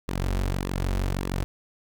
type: tone with flanger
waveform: sawtooth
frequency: 46.46 Hz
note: F#1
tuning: 8 cents sharp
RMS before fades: -27 dBFS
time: 0.08-1.44 s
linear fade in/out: 0 ms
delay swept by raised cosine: 1.3 to 7 ms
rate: 1.7 Hz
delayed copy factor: -0.6
effects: none